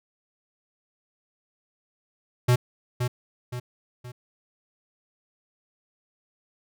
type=tone with echo; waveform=square; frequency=123.47 Hz; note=B2; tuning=in tune; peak=-17 dBFS; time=2.48-2.56 s; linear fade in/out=10 ms; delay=520 ms; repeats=3; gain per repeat=-7 dB; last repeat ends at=4.12 s; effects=none